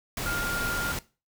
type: tone in noise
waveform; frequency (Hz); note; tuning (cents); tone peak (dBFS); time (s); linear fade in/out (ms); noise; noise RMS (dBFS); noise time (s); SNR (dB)
sine; 1406; F6; +11; -29; 0.26-0.92; 2; pink; -32; 0.17-0.99; 0
effects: noise-tail reverb RT60 0.3 s tail -18 dB re dry